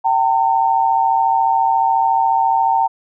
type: tone pair together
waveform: sine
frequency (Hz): 774 / 908.2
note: G5 / A#5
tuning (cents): -22 / -45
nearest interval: minor third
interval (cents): 277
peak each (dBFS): -16 / -14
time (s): 0.04-2.88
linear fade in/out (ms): 20
effects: none